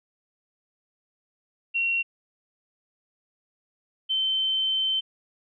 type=tone pair in turn; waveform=sine; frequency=2737 / 3089 Hz; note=F7 / G7; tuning=-36 / -26 cents; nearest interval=major second; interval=210 cents; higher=second; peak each=-22 / -22 dBFS; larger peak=neither; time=1.74-2.03 / 4.09-5.01 s; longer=second; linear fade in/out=20 ms; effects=none